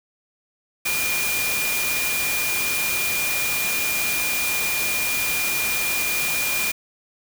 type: tone in noise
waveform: sine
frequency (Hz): 2416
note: D7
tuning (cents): +48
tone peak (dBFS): -24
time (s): 0.85-6.72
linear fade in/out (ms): 10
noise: white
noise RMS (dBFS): -25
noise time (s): 0.85-6.72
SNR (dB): -2
effects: none